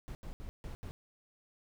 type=noise bursts at uneven times; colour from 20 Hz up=brown; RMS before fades=-43 dBFS; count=5; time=0.08-0.15 / 0.23-0.33 / 0.4-0.49 / 0.64-0.75 / 0.83-0.91 s; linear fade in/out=0 ms; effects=none